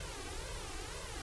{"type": "noise with flanger", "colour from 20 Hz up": "pink", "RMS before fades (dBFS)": -43, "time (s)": [0, 1.22], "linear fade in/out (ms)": 5, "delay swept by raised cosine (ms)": [1.9, 2.62], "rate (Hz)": 2, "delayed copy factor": 0.9, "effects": ["resampled to 24000 Hz"]}